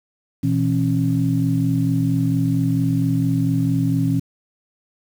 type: tone cluster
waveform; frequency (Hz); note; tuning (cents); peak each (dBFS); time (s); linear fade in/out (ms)
sine; 121 / 165.4 / 272.2; B2 / E3 / C#4; -35 / +6 / -31; -20; 0.43-4.2; 10
effects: tanh soft clip ceiling -6 dBFS + 7-bit